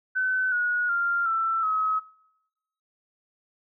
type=tone with pitch steps; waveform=sine; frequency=1517 / 1453.5 / 1392.7 / 1334.4 / 1278.6 Hz; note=F#6 / F#6 / F6 / E6 / D#6; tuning=+43 / -31 / -5 / +21 / +47 cents; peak=-22 dBFS; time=0.15-2 s; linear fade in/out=20 ms; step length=370 ms; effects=noise-tail reverb RT60 0.9 s tail -24 dB re dry